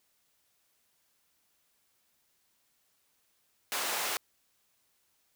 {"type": "high-pass noise", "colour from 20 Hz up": "pink", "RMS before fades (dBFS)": -33, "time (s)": [3.72, 4.17], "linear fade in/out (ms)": 0, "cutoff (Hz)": 650, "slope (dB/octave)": 12, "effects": ["white hiss -73 dBFS RMS until 5.35 s"]}